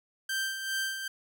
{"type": "tone with tremolo", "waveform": "sawtooth", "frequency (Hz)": 1568, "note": "G6", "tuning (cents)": 0, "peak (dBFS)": -25, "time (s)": [0.29, 1.08], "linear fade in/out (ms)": 5, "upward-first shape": "sine", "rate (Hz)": 2.5, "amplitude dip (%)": 55, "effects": []}